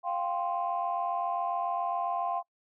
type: chord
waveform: sine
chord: F suspended second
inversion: none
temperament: just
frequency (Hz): 698.5 / 785.8 / 1047.7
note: F5 / G5 / C6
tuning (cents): 0 / +4 / +2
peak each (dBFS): -31 / -33 / -33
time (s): 0.03-2.43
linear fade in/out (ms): 50
effects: noise-tail reverb RT60 0.1 s tail -24 dB re dry + tanh soft clip ceiling -20 dBFS